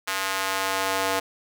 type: tone with high-pass filter sweep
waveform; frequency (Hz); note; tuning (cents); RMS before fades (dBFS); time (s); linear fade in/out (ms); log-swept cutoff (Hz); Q
square; 96.2; G2; -32; -26; 0.07-1.2; 10; 1300 to 610; 1
effects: none